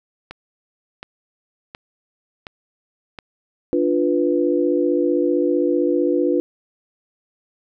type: click train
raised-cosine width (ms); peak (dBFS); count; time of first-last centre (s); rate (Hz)
0.3; -17; 5; 0.31-3.188; 1.39
type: chord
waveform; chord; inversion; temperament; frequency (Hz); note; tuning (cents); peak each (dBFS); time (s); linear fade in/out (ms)
sine; B diminished; first; equal; 293.7 / 349.2 / 493.9; D4 / F4 / B4; 0 / 0 / 0; -20 / -19 / -21; 3.73-6.4; 0
effects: none